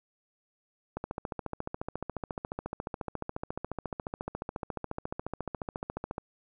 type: click train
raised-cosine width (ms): 1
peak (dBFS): -20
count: 75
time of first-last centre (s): 0.97-6.181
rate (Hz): 14.2
effects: none